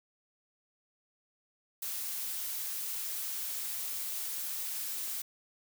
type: noise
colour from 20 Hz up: blue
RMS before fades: -37 dBFS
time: 1.82-5.22 s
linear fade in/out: 5 ms
effects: none